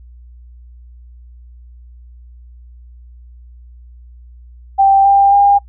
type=tone with pitch steps; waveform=sine; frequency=784 / 794.5 / 805.1 Hz; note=G5 / G5 / G5; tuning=0 / +23 / +46 cents; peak=-6 dBFS; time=4.78-5.59 s; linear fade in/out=20 ms; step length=270 ms; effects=noise-tail reverb RT60 0.1 s tail -25 dB re dry + added 60 Hz sine -36 dBFS peak until 5.68 s